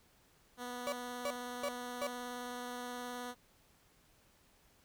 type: tone with vibrato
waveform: 10% pulse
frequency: 245.7 Hz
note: B3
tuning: 9 cents flat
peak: -33 dBFS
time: 0.57-3.35 s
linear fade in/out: 50 ms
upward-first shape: square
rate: 19 Hz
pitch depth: 8 cents each way
type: tone bursts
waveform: 35% pulse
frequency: 572 Hz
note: D5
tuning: 46 cents flat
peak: -33 dBFS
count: 4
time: 0.87-2.068 s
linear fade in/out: 0 ms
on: 52 ms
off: 330 ms
effects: pink hiss -68 dBFS RMS until 4.84 s